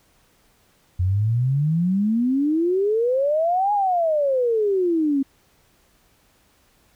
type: exponential two-way sweep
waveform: sine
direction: up then down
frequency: 87.31 to 839 to 266.7 Hz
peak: -17 dBFS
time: 0.99-5.23 s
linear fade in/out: 10 ms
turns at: 3.73 s
effects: pink hiss -60 dBFS RMS until 6.95 s